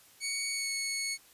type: tone with pitch glide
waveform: 15% pulse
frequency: 2235 to 2203 Hz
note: C#7 to C#7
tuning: +14 to -11 cents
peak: -25 dBFS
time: 0.2-1.18 s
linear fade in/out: 50 ms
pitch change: -25 cents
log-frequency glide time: 0.51-0.7 s
effects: white hiss -59 dBFS RMS until 1.33 s + resampled to 32000 Hz